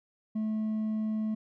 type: tone with hard clipping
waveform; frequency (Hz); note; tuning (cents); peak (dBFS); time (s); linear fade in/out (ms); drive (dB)
sine; 216.9; A3; -25; -29; 0.35-1.35; 10; 2
effects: none